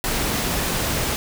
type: noise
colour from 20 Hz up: pink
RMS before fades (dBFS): -23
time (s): 0.04-1.16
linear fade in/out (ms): 0
effects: none